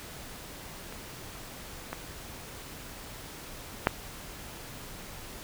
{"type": "clicks", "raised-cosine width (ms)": 0.5, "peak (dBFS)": [-27, -18, -6], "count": 3, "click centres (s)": [0.925, 1.93, 3.871], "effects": ["pink hiss -44 dBFS RMS until 5.43 s"]}